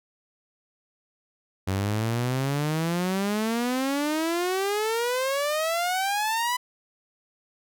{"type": "exponential sweep", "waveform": "sawtooth", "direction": "up", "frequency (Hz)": [93.3, 1003], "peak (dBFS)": -20, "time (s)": [1.67, 6.57], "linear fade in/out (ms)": 10, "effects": []}